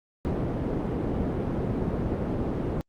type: low-pass noise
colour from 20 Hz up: white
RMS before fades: -28 dBFS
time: 0.25-2.81 s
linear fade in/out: 0 ms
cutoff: 340 Hz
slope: 12 dB/octave
effects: Opus 48 kbps